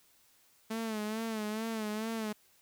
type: tone with vibrato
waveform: sawtooth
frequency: 218.7 Hz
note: A3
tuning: 10 cents flat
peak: -30 dBFS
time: 0.7-2.33 s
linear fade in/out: 10 ms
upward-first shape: sine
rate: 2.3 Hz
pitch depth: 66 cents each way
effects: white hiss -66 dBFS RMS until 2.61 s